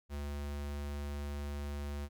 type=tone; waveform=square; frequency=72.1 Hz; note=D2; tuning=31 cents flat; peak=-38 dBFS; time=0.09-2.09 s; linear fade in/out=50 ms; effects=none